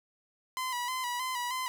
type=tone with vibrato; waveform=sawtooth; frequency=1000 Hz; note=B5; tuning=21 cents sharp; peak=-28 dBFS; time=0.57-1.68 s; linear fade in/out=0 ms; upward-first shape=square; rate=3.2 Hz; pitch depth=48 cents each way; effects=none